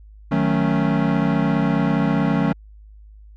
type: chord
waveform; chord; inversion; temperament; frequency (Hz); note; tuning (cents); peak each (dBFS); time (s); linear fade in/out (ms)
square; D# half-diminished seventh; none; equal; 155.56 / 185 / 220 / 277.2; D#3 / F#3 / A3 / C#4; 0 / 0 / 0 / 0; -23; 0.31-2.53; 10
effects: added 52 Hz sine -41 dBFS peak until 3.36 s + low-pass 2000 Hz 12 dB/octave